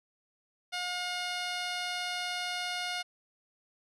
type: tone with low-pass filter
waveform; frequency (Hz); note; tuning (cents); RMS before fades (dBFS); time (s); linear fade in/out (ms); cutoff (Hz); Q
10% pulse; 717; F5; +45; -35; 0.72-3.03; 20; 7100; 1.4
effects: none